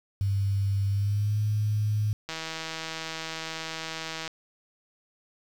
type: tone with pitch glide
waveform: sine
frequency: 98.9 to 106 Hz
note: G2 to G#2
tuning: +16 to +36 cents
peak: -23 dBFS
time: 0.21-2.13 s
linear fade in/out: 0 ms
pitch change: +120 cents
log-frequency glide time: 0.86-1.39 s
type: click train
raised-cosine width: 0.2 ms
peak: -17 dBFS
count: 321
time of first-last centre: 2.29-4.278 s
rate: 161 Hz
effects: 8-bit